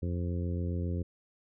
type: harmonic tone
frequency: 87.31 Hz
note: F2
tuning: in tune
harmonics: 1 / 2 / 3 / 4 / 5 / 6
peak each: -31 / -37 / -41 / -43 / -45 / -47 dBFS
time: 0.02-1.03 s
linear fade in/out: 10 ms
effects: none